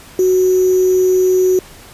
sine tone with sample-and-hold, 370 Hz, F#4, in tune, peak -9 dBFS, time 0.19-1.59 s, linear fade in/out 2 ms, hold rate 6300 Hz, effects pink hiss -39 dBFS RMS until 1.93 s + resampled to 32000 Hz

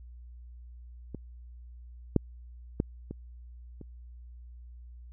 clicks, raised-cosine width 3 ms, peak -24 / -9 / -13 / -24 / -30 dBFS, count 5, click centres 1.147 / 2.163 / 2.801 / 3.11 / 3.813 s, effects added 60 Hz sine -45 dBFS peak until 5.12 s

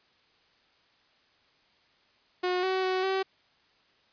sawtooth tone with pitch steps, 362.6 / 376.6 / 373.1 / 382.8 Hz, F#4 / F#4 / F#4 / G4, -35 / +31 / +14 / -41 cents, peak -22 dBFS, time 2.43-3.23 s, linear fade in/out 10 ms, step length 200 ms, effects white hiss -65 dBFS RMS until 4.12 s + resampled to 11025 Hz

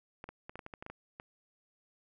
clicks, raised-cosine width 0.5 ms, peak -29 dBFS, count 11, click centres 0.241 / 0.29 / 0.495 / 0.556 / 0.592 / 0.664 / 0.738 / 0.825 / 0.864 / 0.9 / 1.199 s, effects none

